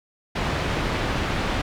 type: low-pass noise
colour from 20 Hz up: pink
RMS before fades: -25 dBFS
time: 0.35-1.62 s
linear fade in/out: 10 ms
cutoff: 3200 Hz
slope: 12 dB/octave
effects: none